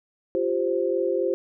sine chord, F suspended second, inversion none, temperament just, 349.2 / 392.9 / 523.8 Hz, F4 / G4 / C5, 0 / +4 / +2 cents, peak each -26 / -26 / -25 dBFS, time 0.35-1.34 s, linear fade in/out 0 ms, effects none

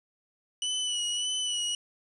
sawtooth tone with vibrato, 2960 Hz, F#7, in tune, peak -25 dBFS, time 0.62-1.75 s, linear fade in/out 2 ms, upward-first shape sine, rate 1.7 Hz, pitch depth 35 cents each way, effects resampled to 24000 Hz + 9-bit

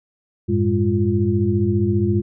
sine tone cluster, 94.6 / 109.4 / 203 / 347.8 Hz, F#2 / A2 / G#3 / F4, +39 / -9 / -39 / -7 cents, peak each -21 dBFS, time 0.48-2.22 s, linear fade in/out 20 ms, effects none

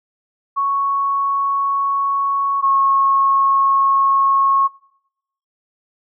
sine tone pair in turn, 1108.7 / 1093.4 Hz, C#6 / C#6, 0 / -24 cents, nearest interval unison, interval 24 cents, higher first, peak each -15 / -12 dBFS, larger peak second, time 0.56-2.62 / 2.62-4.68 s, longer neither, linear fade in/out 20 ms, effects noise-tail reverb RT60 0.8 s tail -22 dB re dry

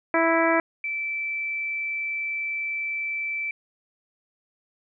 harmonic tone, 329.6 Hz, E4, in tune, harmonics 1 / 2 / 3 / 4 / 5 / 6 / 7, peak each -24 / -23 / -26 / -28 / -28 / -28 / -29 dBFS, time 0.14-0.6 s, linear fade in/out 2 ms
sine tone, 2325 Hz, D7, 18 cents flat, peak -26 dBFS, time 0.84-3.51 s, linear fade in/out 2 ms
effects none

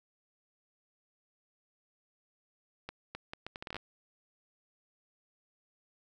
accelerating click train, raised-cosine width 0.3 ms, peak -24 dBFS, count 12, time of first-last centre 2.89-3.766 s, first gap 260 ms, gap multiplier 0.71, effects none

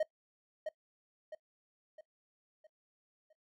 triangle tone with echo, 622.3 Hz, D#5, in tune, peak -26 dBFS, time 0-0.03 s, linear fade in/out 5 ms, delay 660 ms, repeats 5, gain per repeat -7 dB, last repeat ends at 3.33 s, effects noise-tail reverb RT60 0.1 s tail -19 dB re dry

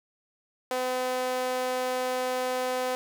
sawtooth tone with high-pass filter, 254 Hz, B3, 49 cents sharp, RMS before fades -29 dBFS, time 0.71-2.95 s, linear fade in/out 0 ms, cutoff 560 Hz, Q 2.3, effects none

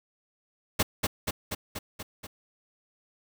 pink noise with echo, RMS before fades -23 dBFS, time 0.79-0.83 s, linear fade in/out 10 ms, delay 240 ms, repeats 6, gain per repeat -3 dB, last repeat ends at 2.27 s, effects none

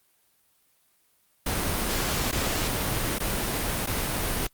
pink noise with dropouts, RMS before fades -27 dBFS, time 1.46-4.47 s, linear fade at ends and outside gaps 5 ms, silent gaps 2.314-2.325 / 3.186-3.201 / 3.863-3.87 s, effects white hiss -66 dBFS RMS until 4.53 s + Opus 32 kbps

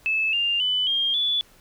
sine tone with pitch steps, 2612 / 2799 / 3000 / 3216 / 3447 Hz, E7 / F7 / F#7 / G7 / A7, -17 / +3 / +23 / +44 / -36 cents, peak -20 dBFS, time 0.06-1.41 s, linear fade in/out 0 ms, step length 270 ms, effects pink hiss -55 dBFS RMS until 1.6 s

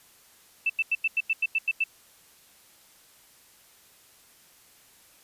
sine tone bursts, 2653 Hz, E7, 10 cents sharp, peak -21 dBFS, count 10, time 0.66-1.84 s, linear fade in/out 5 ms, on 37 ms, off 90 ms, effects white hiss -57 dBFS RMS until 5.23 s + resampled to 32000 Hz

